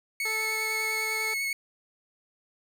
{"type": "tone with vibrato", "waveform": "40% pulse", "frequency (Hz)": 2200, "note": "C#7", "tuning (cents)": -14, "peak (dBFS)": -27, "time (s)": [0.2, 1.53], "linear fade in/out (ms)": 2, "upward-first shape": "sine", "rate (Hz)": 10, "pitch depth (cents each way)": 16}
{"type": "tone", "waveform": "15% pulse", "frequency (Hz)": 437.6, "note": "A4", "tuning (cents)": -9, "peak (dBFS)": -28, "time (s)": [0.25, 1.34], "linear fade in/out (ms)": 5}
{"effects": []}